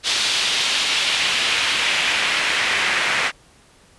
pink noise with band-pass filter sweep, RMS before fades -20 dBFS, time 0.03-3.32 s, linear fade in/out 50 ms, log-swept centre 3800 to 2000 Hz, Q 1.6, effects pink hiss -52 dBFS RMS until 3.98 s + resampled to 24000 Hz

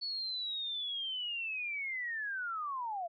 sine linear sweep, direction down, 4446 to 659.3 Hz, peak -35 dBFS, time 0.01-3.08 s, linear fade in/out 20 ms, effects none

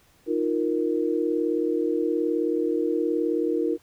sine chord, Eb suspended second, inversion none, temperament just, 311.1 / 350 / 466.7 Hz, Eb4 / F4 / Bb4, 0 / +4 / +2 cents, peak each -26 dBFS, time 0.26-3.78 s, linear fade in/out 50 ms, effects pink hiss -60 dBFS RMS until 3.82 s

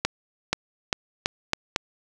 accelerating click train, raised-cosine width 0.2 ms, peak -4 dBFS, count 6, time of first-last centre 0.05-1.761 s, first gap 480 ms, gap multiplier 0.83, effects 7-bit

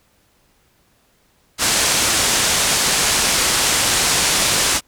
white low-pass noise, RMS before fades -17 dBFS, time 1.58-4.81 s, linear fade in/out 50 ms, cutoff 9200 Hz, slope 24 dB/octave, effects pink hiss -59 dBFS RMS until 4.87 s

